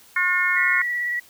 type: harmonic tone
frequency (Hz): 360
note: F#4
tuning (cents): -47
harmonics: 3 / 4 / 5 / 6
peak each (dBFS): -28 / -24 / -22 / -22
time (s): 0.16-0.82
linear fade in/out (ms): 5
type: tone with vibrato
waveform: sine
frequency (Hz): 1936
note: B6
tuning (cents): -35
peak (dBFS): -22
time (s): 0.56-1.2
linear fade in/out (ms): 10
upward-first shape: triangle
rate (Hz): 18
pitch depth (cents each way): 24
effects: white hiss -51 dBFS RMS until 1.29 s